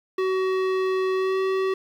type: tone with pitch glide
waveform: square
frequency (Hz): 376.5 to 381.1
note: F#4 to G4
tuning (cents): +30 to -49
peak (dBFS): -22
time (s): 0.18-1.74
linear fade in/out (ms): 5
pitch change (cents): +21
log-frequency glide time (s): 1.14-1.39
effects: low-pass 3000 Hz 12 dB/octave + 8-bit